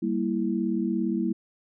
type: chord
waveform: sine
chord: E diminished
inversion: first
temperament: equal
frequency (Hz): 196 / 233.1 / 329.6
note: G3 / Bb3 / E4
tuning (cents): 0 / 0 / 0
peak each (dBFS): -28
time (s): 0.02-1.33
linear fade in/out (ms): 10
effects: none